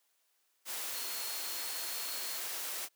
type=tone in noise; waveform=sine; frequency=4300 Hz; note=C8; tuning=47 cents sharp; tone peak=-45 dBFS; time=0.92-2.41 s; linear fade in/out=50 ms; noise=white; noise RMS=-39 dBFS; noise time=0.65-2.89 s; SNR=-9 dB; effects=white hiss -75 dBFS RMS until 2.95 s + high-pass 400 Hz 12 dB/octave